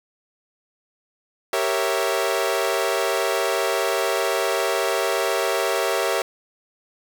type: chord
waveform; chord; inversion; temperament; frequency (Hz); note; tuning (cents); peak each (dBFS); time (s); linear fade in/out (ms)
sawtooth; G diminished seventh; none; equal; 392 / 466.2 / 554.4 / 659.3; G4 / Bb4 / Db5 / Fb5; 0 / 0 / 0 / 0; -22; 1.53-6.22; 2
effects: none